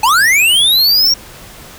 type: linear sweep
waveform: square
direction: up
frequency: 830.6 to 5630 Hz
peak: -8 dBFS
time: 0.03-1.14 s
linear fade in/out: 5 ms
effects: pink hiss -35 dBFS RMS until 1.78 s